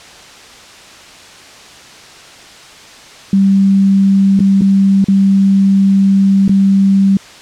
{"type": "tone with dropouts", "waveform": "sine", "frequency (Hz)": 195.3, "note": "G3", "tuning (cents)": -6, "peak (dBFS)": -6, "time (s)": [3.33, 7.17], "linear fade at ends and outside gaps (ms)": 2, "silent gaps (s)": [[4.393, 4.403], [4.61, 4.618], [5.043, 5.084], [6.48, 6.493]], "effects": ["white hiss -36 dBFS RMS until 7.41 s", "low-pass 6000 Hz 12 dB/octave"]}